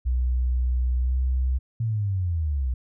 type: tone with pitch glide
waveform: sine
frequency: 62.2 to 64.06 Hz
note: B1 to C2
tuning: +13 to -36 cents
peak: -20 dBFS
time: 0.05-1.59 s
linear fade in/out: 20 ms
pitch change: +51 cents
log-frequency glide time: 1-1.16 s
type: linear sweep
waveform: sine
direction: down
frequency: 116.54 to 60 Hz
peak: -22 dBFS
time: 1.8-2.74 s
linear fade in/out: 5 ms
effects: none